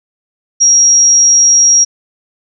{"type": "tone", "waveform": "sine", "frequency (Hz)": 5650, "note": "F8", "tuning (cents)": 19, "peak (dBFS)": -4, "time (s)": [0.6, 1.85], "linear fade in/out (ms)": 20, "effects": []}